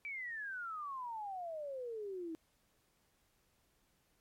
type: exponential sweep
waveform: sine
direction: down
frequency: 2336 to 315.5 Hz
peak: -40 dBFS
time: 0.05-2.35 s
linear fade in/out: 0 ms
effects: pink hiss -75 dBFS RMS until 4.2 s + MP3 64 kbps